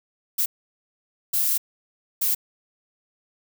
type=noise bursts at uneven times; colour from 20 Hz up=violet; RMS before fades=-22 dBFS; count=3; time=0.38-0.46 / 1.33-1.58 / 2.21-2.35 s; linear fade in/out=10 ms; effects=none